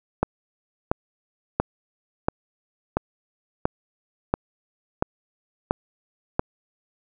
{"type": "click train", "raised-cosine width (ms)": 1, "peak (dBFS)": -5, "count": 10, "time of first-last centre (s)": [0.23, 6.394], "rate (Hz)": 1.46, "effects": []}